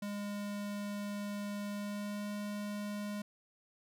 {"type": "tone with pitch glide", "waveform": "square", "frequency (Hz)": [204.4, 206.4], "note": ["G#3", "G#3"], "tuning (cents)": [-27, -10], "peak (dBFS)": -38, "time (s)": [0.02, 3.22], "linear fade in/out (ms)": 5, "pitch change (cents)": 17, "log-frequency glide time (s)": [1.7, 2.29], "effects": []}